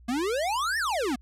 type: exponential two-way sweep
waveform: square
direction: up then down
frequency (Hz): 227.7 to 1871 to 227.7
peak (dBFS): -26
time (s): 0.08-1.16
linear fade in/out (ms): 10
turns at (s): 0.78
effects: added 60 Hz sine -49 dBFS peak until 1.21 s + low-pass 11000 Hz 12 dB/octave